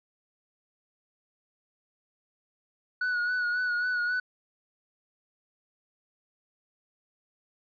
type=tone with vibrato; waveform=triangle; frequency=1467 Hz; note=F#6; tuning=15 cents flat; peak=-24 dBFS; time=3.01-4.2 s; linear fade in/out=5 ms; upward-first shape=sine; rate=3.7 Hz; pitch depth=36 cents each way; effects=resampled to 11025 Hz